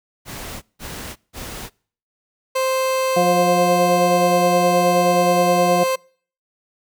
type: noise bursts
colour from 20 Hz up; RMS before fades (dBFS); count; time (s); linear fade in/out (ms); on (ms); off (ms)
pink; -32; 3; 0.25-1.7; 50; 370; 170
type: tone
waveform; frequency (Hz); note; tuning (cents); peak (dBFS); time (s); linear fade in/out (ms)
30% pulse; 523.3; C5; 0; -15; 2.55-5.96; 10
type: harmonic tone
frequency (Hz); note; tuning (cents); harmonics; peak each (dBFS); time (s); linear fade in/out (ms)
177.6; F3; +29; 1 / 2 / 3 / 4; -21 / -23 / -23 / -18; 3.16-5.84; 10
effects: noise-tail reverb RT60 0.5 s tail -26 dB re dry